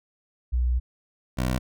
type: tone pair in turn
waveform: sine / 15% pulse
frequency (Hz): 61.3 / 62.99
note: B1 / B1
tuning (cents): -12 / +35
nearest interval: unison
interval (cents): 47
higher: second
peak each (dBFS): -20 / -17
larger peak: second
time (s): 0.52-0.8 / 1.37-1.59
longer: first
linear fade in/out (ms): 20
effects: none